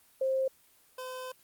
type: tone pair in turn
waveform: sine / 25% pulse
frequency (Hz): 529 / 511.3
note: C5 / C5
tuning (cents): +19 / -40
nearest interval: minor second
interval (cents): 59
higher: first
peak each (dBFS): -26 / -34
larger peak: first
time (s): 0.21-0.48 / 0.98-1.32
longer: second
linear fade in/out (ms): 5
effects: white hiss -63 dBFS RMS until 1.43 s + Opus 24 kbps